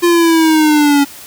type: linear sweep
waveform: square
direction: down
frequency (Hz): 349.2 to 280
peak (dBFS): -8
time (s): 0.02-1.05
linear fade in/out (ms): 20
effects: white hiss -34 dBFS RMS until 1.26 s